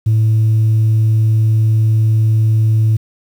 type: tone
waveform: sine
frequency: 110 Hz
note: A2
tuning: in tune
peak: -7 dBFS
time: 0.06-2.97 s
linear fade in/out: 10 ms
effects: tanh soft clip ceiling -7 dBFS + 7-bit